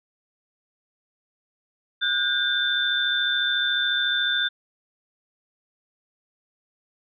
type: tone cluster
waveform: sine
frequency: 1456 / 1590 / 3553 Hz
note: F#6 / G6 / A7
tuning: -28 / +24 / +16 cents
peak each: -27 / -26 / -23 dBFS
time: 2.01-4.49 s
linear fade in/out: 20 ms
effects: none